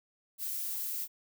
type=noise; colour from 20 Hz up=violet; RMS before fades=-36 dBFS; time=0.38-1.08 s; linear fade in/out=50 ms; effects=none